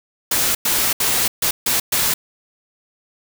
white noise bursts at uneven times, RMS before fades -18 dBFS, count 6, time 0.31-0.55 / 0.65-0.93 / 1-1.28 / 1.42-1.51 / 1.66-1.8 / 1.92-2.14 s, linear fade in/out 5 ms, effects none

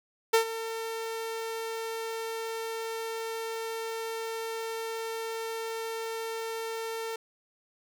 sawtooth tone with ADSR envelope, 451.4 Hz, A4, 44 cents sharp, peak -14 dBFS, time 0.33-7.16 s, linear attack 11 ms, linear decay 100 ms, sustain -15 dB, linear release 4 ms, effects none

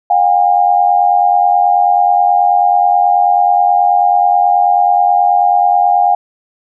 sine tone pair together, 715 / 804.3 Hz, F5 / G5, +41 / +44 cents, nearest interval major second, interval 203 cents, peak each -10 dBFS, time 0.1-6.15 s, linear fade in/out 5 ms, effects none

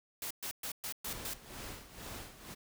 white noise bursts, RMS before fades -40 dBFS, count 6, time 0.22-1.336 s, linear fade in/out 2 ms, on 86 ms, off 120 ms
pink noise with tremolo, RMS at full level -44 dBFS, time 1.05-2.55 s, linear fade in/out 20 ms, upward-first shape sine, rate 2.1 Hz, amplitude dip 75%
effects none

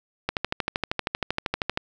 click train, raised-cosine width 0.3 ms, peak -8 dBFS, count 20, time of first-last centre 0.29-1.774 s, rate 12.8 Hz, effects none

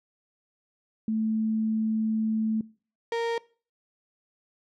sine / 35% pulse tone pair in turn, 219.6 / 464 Hz, A3 / A#4, -3 / -8 cents, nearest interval octave + minor second, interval 1295 cents, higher second, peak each -24 dBFS, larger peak neither, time 1.08-2.61 / 3.12-3.38 s, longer first, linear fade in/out 2 ms, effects noise-tail reverb RT60 0.4 s tail -22 dB re dry + low-pass 4000 Hz 12 dB/octave

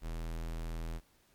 square tone, 41 Hz, E1, 9 cents flat, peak -37 dBFS, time 0.01-1.01 s, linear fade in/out 50 ms, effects pink hiss -68 dBFS RMS until 1.34 s + MP3 96 kbps

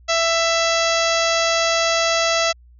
harmonic tone, 664 Hz, E5, 12 cents sharp, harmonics 1 / 2 / 3 / 4 / 5 / 6 / 7 / 8 / 9 / 10, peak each -20 / -23 / -25 / -26 / -27 / -28 / -28 / -29 / -30 / -30 dBFS, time 0.08-2.53 s, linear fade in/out 20 ms, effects added 60 Hz sine -45 dBFS peak until 2.79 s

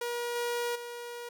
sawtooth tone with level steps, 478.5 Hz, A#4, 45 cents sharp, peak -28 / -26 / -35 dBFS, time 0.01-1.29 s, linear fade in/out 5 ms, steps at 0.35 / 0.75 s, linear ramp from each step 10 ms, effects none

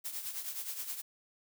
blue noise with tremolo, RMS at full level -37 dBFS, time 0.04-1.02 s, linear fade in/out 20 ms, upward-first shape triangle, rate 9.5 Hz, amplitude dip 70%, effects none

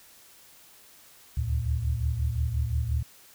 sine tone cluster, 71.2 / 76.9 / 114.3 Hz, C#2 / D#2 / A#2, +47 / -20 / -34 cents, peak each -29 dBFS, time 1.37-3.03 s, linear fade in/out 5 ms, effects white hiss -54 dBFS RMS until 3.34 s

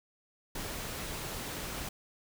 pink noise, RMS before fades -39 dBFS, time 0.55-1.89 s, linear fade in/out 5 ms, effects none

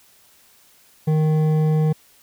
sine tone with hard clipping, 155.3 Hz, D#3, 3 cents flat, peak -17 dBFS, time 1.07-1.93 s, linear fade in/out 10 ms, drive 9 dB, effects white hiss -54 dBFS RMS until 2.22 s

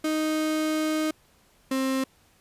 35% pulse tone pair in turn, 311.1 / 264.8 Hz, D#4 / C4, 0 / +21 cents, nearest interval minor third, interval 279 cents, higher first, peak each -22 dBFS, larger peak neither, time 0.04-1.11 / 1.71-2.04 s, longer first, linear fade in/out 5 ms, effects pink hiss -61 dBFS RMS until 2.4 s + resampled to 32000 Hz

